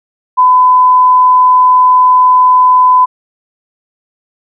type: tone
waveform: sine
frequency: 1007 Hz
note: B5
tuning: 33 cents sharp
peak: -3 dBFS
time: 0.37-3.06 s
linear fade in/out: 20 ms
effects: none